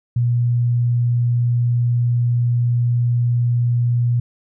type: tone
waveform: sine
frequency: 120.4 Hz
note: B2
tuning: 44 cents flat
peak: -14 dBFS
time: 0.16-4.2 s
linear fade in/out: 5 ms
effects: none